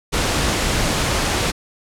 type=noise; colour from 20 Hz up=pink; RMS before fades=-19 dBFS; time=0.12-1.52 s; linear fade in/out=20 ms; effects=low-pass 9000 Hz 12 dB/octave